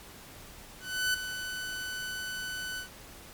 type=tone with ADSR envelope; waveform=sawtooth; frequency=1500 Hz; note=F#6; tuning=23 cents sharp; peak=-21 dBFS; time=0.8-2.89 s; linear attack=340 ms; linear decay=7 ms; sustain=-10 dB; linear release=110 ms; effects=pink hiss -49 dBFS RMS until 3.33 s + MP3 96 kbps